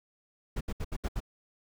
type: noise bursts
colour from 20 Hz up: brown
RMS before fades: -32 dBFS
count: 6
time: 0.56-1.204 s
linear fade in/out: 10 ms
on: 49 ms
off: 70 ms
effects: none